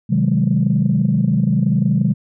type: chord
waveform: sine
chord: Ab dominant seventh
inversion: first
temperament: just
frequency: 129.78 / 155.74 / 186.89 / 207.7 Hz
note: C3 / Eb3 / Gb3 / Ab3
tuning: -14 / +2 / +18 / 0 cents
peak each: -18 dBFS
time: 0.09-2.14 s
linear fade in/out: 20 ms
effects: tanh soft clip ceiling -5 dBFS